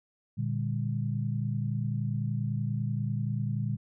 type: chord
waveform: sine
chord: G minor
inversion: first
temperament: equal with one note detuned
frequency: 116.54 / 146.83 / 200.3 Hz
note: Bb2 / D3 / G3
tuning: 0 / 0 / +38 cents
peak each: -30 / -33 / -35 dBFS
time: 0.37-3.77 s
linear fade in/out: 20 ms
effects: none